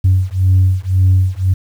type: beating tone pair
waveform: sine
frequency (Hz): 92.5 / 94.4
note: F#2 / F#2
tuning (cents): 0 / +35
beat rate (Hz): 1.9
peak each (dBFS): -11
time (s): 0.04-1.54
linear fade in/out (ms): 10
effects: tanh soft clip ceiling -4 dBFS + 7-bit